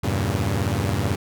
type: chord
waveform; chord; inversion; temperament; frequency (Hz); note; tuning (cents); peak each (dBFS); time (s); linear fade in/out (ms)
sawtooth; E diminished seventh; none; equal; 82.41 / 98 / 116.54 / 138.59; E2 / G2 / Bb2 / Db3; 0 / 0 / 0 / 0; -24 / -20 / -23 / -25; 0.03-1.16; 10
effects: none